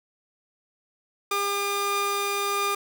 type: tone pair together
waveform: sawtooth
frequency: 402.5 / 1206 Hz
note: G4 / D6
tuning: +46 / +46 cents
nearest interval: octave + perfect fifth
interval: 1900 cents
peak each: -25 / -22 dBFS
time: 1.31-2.75 s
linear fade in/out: 5 ms
effects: none